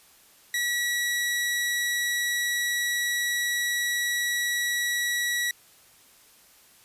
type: tone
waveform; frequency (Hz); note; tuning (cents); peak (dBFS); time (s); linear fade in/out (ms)
sawtooth; 1932; B6; -39; -21; 0.54-5.51; 2
effects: white hiss -56 dBFS RMS until 6.84 s + resampled to 32000 Hz